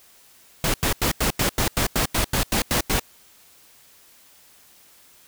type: noise bursts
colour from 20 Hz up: pink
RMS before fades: -21 dBFS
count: 13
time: 0.64-2.996 s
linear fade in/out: 2 ms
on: 100 ms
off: 88 ms
effects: white hiss -53 dBFS RMS until 5.27 s